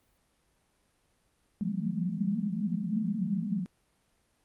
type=band-pass noise; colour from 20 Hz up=white; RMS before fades=-31 dBFS; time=1.61-3.66 s; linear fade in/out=0 ms; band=170 to 220 Hz; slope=96 dB/octave; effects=pink hiss -71 dBFS RMS until 4.44 s + Opus 32 kbps